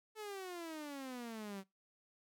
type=exponential sweep; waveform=sawtooth; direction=down; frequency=440 to 189 Hz; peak=-40 dBFS; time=0.15-1.64 s; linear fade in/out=50 ms; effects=noise-tail reverb RT60 0.2 s tail -21 dB re dry